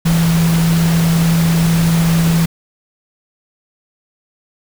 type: tone in noise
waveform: sine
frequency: 166 Hz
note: E3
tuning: 12 cents sharp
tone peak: -10 dBFS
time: 0.05-2.46 s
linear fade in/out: 10 ms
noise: pink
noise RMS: -22 dBFS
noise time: 0.05-2.46 s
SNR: +9 dB
effects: none